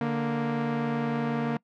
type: tone pair together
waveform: sawtooth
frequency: 146.83 / 233.1 Hz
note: D3 / A#3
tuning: 0 / 0 cents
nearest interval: minor sixth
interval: 800 cents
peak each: -27 / -23 dBFS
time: 0.01-1.57 s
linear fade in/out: 2 ms
effects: noise-tail reverb RT60 0.1 s tail -23 dB re dry + low-pass 2000 Hz 12 dB/octave